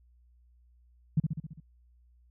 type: tone with echo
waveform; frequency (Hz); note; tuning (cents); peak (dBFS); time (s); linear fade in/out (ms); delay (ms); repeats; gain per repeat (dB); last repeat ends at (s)
sine; 155.1; D#3; -5; -20; 1.17-1.2; 5; 67; 6; -4; 1.602
effects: added 60 Hz sine -59 dBFS peak until 2.3 s